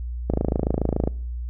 click train, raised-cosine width 2 ms, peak -8 dBFS, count 22, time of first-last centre 0.3-1.075 s, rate 27.1 Hz, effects noise-tail reverb RT60 0.6 s tail -26 dB re dry + added 60 Hz sine -27 dBFS peak until 1.49 s

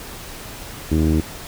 sawtooth tone with low-pass filter, 78.6 Hz, D#2, 18 cents sharp, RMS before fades -17 dBFS, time 0.91-1.21 s, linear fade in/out 10 ms, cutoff 320 Hz, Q 3.2, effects pink hiss -35 dBFS RMS until 1.47 s

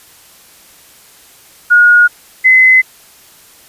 sine tone pair in turn, 1441 / 2038 Hz, F#6 / C7, -46 / -46 cents, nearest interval tritone, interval 600 cents, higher second, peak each -3 dBFS, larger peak neither, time 1.7-2.08 / 2.44-2.82 s, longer neither, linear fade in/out 20 ms, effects white hiss -42 dBFS RMS until 3.68 s + resampled to 32000 Hz

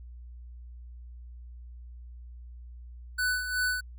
square tone with tremolo, 1494 Hz, F#6, 16 cents sharp, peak -25 dBFS, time 3.18-3.81 s, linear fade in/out 10 ms, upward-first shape sine, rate 2.7 Hz, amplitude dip 60%, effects added 60 Hz sine -42 dBFS peak until 3.98 s + MP3 96 kbps

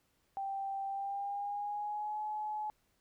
sine tone with pitch glide, 784 to 850 Hz, G5 to G#5, 0 to +40 cents, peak -35 dBFS, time 0.37-2.7 s, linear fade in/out 0 ms, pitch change +140 cents, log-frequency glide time 0.87-2.2 s, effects pink hiss -75 dBFS RMS until 3 s

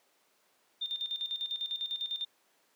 sine tone with tremolo, 3614 Hz, A7, 46 cents sharp, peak -31 dBFS, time 0.81-2.25 s, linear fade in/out 10 ms, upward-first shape square, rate 10 Hz, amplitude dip 70%, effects pink hiss -69 dBFS RMS until 2.75 s + high-pass 400 Hz 12 dB/octave

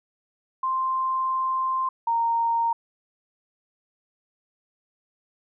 sine tone pair in turn, 1046.5 / 925.9 Hz, C6 / A#5, 0 / -12 cents, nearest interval major second, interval 212 cents, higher first, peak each -22 / -20 dBFS, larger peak second, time 0.63-1.89 / 2.07-2.73 s, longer first, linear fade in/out 5 ms, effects none

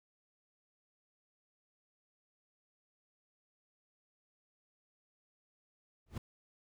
brown noise with exponential growth, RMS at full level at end -35 dBFS, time 6.06-6.18 s, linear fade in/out 5 ms, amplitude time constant 24 ms, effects none

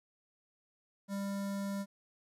square tone with notch filter, 198.5 Hz, G3, 22 cents sharp, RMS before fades -37 dBFS, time 1.08-1.86 s, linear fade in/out 50 ms, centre 2700 Hz, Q 1.3, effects resampled to 32000 Hz + 12-bit

